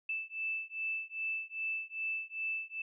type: beating tone pair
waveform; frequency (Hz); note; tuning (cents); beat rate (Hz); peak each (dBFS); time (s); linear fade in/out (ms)
sine; 2637 / 2639.5; E7 / E7; 0 / +2; 2.5; -38 / -38; 0.09-2.82; 5
effects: none

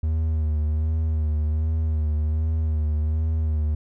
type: tone with vibrato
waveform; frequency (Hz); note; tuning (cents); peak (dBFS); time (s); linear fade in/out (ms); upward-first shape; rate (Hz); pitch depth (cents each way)
triangle; 77.78; D#2; 0; -18; 0.03-3.75; 5; sine; 1.3; 43
effects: none

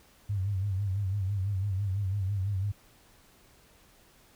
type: tone with vibrato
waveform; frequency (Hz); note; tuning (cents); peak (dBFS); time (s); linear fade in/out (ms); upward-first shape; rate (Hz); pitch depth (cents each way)
sine; 98; G2; 0; -27; 0.29-2.72; 10; sine; 6; 93
effects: pink hiss -60 dBFS RMS until 4.35 s

